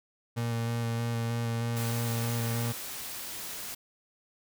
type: tone with vibrato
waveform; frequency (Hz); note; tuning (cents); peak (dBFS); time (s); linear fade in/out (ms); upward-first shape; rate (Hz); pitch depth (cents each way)
35% pulse; 116.54; A#2; 0; -27; 0.36-2.73; 20; square; 3.2; 13
type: noise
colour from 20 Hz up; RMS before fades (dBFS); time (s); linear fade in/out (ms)
white; -39; 1.76-3.75; 10
effects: none